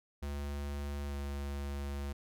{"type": "tone with pitch glide", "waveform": "square", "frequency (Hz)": [71.5, 70.56], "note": ["D2", "C#2"], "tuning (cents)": [-46, 31], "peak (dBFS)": -37, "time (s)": [0.22, 2.13], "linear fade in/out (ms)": 10, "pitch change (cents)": -23, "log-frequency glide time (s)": [1.07, 1.14], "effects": []}